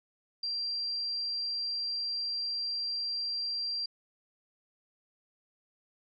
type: tone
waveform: sine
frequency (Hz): 4731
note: D8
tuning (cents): +12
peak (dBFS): -31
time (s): 0.43-3.86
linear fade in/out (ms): 5
effects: none